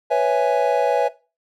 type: chord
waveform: triangle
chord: C# minor seventh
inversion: third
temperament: equal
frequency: 493.9 / 554.4 / 659.3 / 830.6 Hz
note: B4 / C#5 / E5 / G#5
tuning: 0 / 0 / 0 / 0 cents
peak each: -19 dBFS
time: 0.1-1.09 s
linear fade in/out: 20 ms
effects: noise-tail reverb RT60 0.3 s tail -18 dB re dry